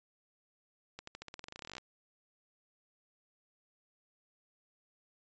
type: accelerating click train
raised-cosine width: 0.2 ms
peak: -27 dBFS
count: 21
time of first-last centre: 0.99-1.782 s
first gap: 84 ms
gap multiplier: 0.91
effects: resampled to 16000 Hz